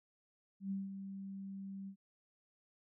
sine tone with ADSR envelope, 194.9 Hz, G3, 10 cents flat, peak -35 dBFS, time 0.6-1.96 s, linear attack 110 ms, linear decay 180 ms, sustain -8 dB, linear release 82 ms, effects none

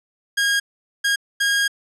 sawtooth tone bursts at uneven times, 1630 Hz, G#6, 33 cents flat, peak -13 dBFS, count 3, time 0.37-0.6 / 1.04-1.16 / 1.4-1.68 s, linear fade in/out 10 ms, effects low-pass 10000 Hz 12 dB/octave

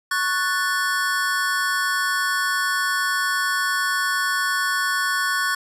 square chord, F# minor, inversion second, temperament equal, 1108.7 / 1480 / 1760 Hz, C#6 / F#6 / A6, 0 / 0 / 0 cents, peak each -26 / -24 / -26 dBFS, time 0.11-5.55 s, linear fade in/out 5 ms, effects resampled to 32000 Hz + 9-bit

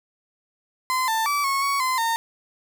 35% pulse tone with pitch steps, 1028 / 890 / 1154 / 1097 / 1117 / 1029 / 914 Hz, C6 / A5 / D6 / C#6 / C#6 / C6 / A#5, -31 / +20 / -31 / -18 / +13 / -29 / -34 cents, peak -19 dBFS, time 0.9-2.16 s, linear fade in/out 0 ms, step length 180 ms, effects none

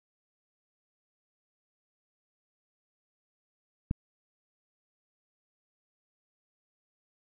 click, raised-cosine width 5 ms, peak -16 dBFS, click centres 3.911 s, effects none

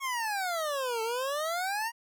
25% pulse exponential two-way sweep, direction down then up, 1108.7 to 440 to 949 Hz, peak -26 dBFS, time 0-1.92 s, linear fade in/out 50 ms, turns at 1.02 s, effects none

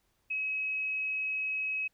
sine tone, 2556 Hz, D#7, 46 cents sharp, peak -30 dBFS, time 0.3-1.88 s, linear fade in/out 10 ms, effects pink hiss -74 dBFS RMS until 1.93 s

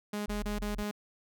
sawtooth tone bursts, 207.7 Hz, G#3, in tune, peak -29 dBFS, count 5, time 0.13-0.912 s, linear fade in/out 5 ms, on 130 ms, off 33 ms
triangle tone, 41.12 Hz, E1, 4 cents flat, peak -34 dBFS, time 0.28-0.83 s, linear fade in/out 0 ms
effects none

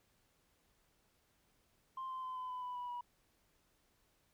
sine tone with pitch steps, 1049 / 1037.6 / 1026.2 / 1015 / 1003.9 / 993 / 982.1 / 971.4 Hz, C6 / C6 / C6 / B5 / B5 / B5 / B5 / B5, +4 / -15 / -34 / +47 / +28 / +9 / -10 / -29 cents, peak -39 dBFS, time 1.97-3.01 s, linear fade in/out 5 ms, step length 130 ms, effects tanh soft clip ceiling -38 dBFS + pink hiss -75 dBFS RMS until 4.33 s

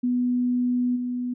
sine tone with level steps, 246.9 Hz, B3, in tune, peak -20 / -25 dBFS, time 0.03-1.34 s, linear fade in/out 10 ms, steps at 0.95 s, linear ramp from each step 20 ms, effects none

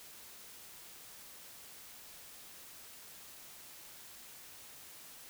silence, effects white hiss -53 dBFS RMS until 5.29 s

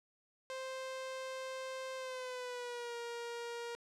sawtooth tone with pitch glide, 523.3 to 471.6 Hz, C5 to A#4, 0 to +20 cents, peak -37 dBFS, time 0.5-3.75 s, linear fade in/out 0 ms, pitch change -180 cents, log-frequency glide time 1.96-2.96 s, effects low-pass 8000 Hz 12 dB/octave

